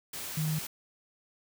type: tone in noise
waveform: sine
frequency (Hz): 155.56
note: D#3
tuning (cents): 0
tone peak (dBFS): -28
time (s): 0.37-0.59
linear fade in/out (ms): 5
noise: white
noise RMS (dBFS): -39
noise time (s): 0.13-0.67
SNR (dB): +8
effects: none